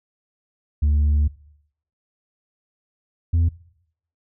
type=tone pair in turn; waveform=sine; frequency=73.8 / 83.86 Hz; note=D2 / E2; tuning=+9 / +30 cents; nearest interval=major second; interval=221 cents; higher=second; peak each=-12 dBFS; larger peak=neither; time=0.82-1.28 / 3.33-3.49 s; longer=first; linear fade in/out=10 ms; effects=noise-tail reverb RT60 0.7 s tail -22 dB re dry + tanh soft clip ceiling -14 dBFS